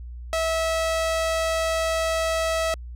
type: tone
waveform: sawtooth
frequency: 650 Hz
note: E5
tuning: 24 cents flat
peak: -18 dBFS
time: 0.33-2.74 s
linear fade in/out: 0 ms
effects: added 60 Hz sine -34 dBFS peak until 2.95 s + low-pass 11000 Hz 12 dB/octave